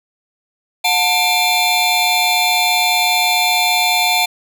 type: tone cluster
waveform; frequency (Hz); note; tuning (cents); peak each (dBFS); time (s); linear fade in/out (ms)
square; 723 / 888 / 2372 / 3526 / 4165; F#5 / A5 / D7 / A7 / C8; -40 / +16 / +17 / +3 / -9; -19 / -22 / -18 / -20 / -22; 0.84-4.26; 10
effects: none